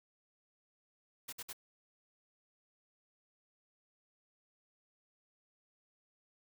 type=noise bursts; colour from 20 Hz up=white; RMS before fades=-44 dBFS; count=3; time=1.28-1.531 s; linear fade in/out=10 ms; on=47 ms; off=55 ms; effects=none